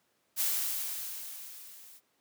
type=noise with level ramp; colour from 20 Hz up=blue; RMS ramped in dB=-28 to -54 dBFS; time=0.36-2.01 s; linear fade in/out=50 ms; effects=pink hiss -73 dBFS RMS until 2.2 s + high-pass 200 Hz 12 dB/octave